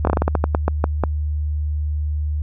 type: slowing click train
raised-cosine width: 1 ms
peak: -3 dBFS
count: 13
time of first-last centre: 0.05-1.037 s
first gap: 22 ms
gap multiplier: 1.22
effects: added 75 Hz sine -19 dBFS peak until 2.42 s